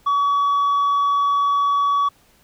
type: tone with tanh clipping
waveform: triangle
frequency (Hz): 1134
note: C#6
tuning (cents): +39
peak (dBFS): -16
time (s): 0.06-2.09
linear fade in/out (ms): 10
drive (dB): 7
effects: pink hiss -56 dBFS RMS until 2.43 s